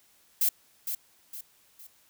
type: noise with echo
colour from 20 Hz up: violet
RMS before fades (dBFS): -24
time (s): 0.41-0.49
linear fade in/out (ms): 5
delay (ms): 460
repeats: 3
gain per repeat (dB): -8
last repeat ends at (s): 1.87
effects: white hiss -63 dBFS RMS until 2.09 s